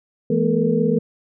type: tone cluster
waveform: sine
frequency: 166 / 214.4 / 239.7 / 438.4 / 475.5 Hz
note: E3 / A3 / A#3 / A4 / A#4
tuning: +12 / -45 / +48 / -6 / +34 cents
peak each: -22 dBFS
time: 0.3-0.99 s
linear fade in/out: 5 ms
effects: none